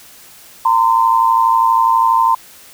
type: tone pair together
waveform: sine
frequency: 917 / 1029.3 Hz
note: A#5 / C6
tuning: -29 / -29 cents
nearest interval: major second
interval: 200 cents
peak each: -12 dBFS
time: 0.65-2.35 s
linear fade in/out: 5 ms
effects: white hiss -41 dBFS RMS until 2.73 s